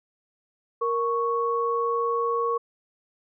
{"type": "tone pair together", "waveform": "sine", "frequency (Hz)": [467.1, 1108.7], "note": ["A#4", "C#6"], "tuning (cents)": [3, 0], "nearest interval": "octave + minor third", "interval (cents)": 1497, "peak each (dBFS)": [-25, -25], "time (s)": [0.81, 2.58], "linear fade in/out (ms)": 10, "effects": []}